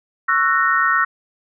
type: chord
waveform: sine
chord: F# dominant seventh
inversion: second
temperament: just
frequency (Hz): 1110 / 1332 / 1480 / 1850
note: C#6 / E6 / F#6 / A#6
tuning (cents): +2 / +18 / 0 / -14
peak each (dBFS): -21 / -18 / -20 / -19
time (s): 0.28-1.05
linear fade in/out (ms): 10
effects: none